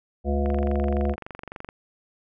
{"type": "harmonic tone", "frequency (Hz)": 71, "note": "C#2", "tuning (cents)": 42, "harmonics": [1, 3, 5, 7, 9, 10], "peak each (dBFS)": [-23, -28, -30, -31, -33, -33], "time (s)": [0.24, 1.16], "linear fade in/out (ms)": 50}
{"type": "click train", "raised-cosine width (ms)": 0.5, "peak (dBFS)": -21, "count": 30, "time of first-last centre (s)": [0.46, 1.689], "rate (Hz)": 23.6}
{"effects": []}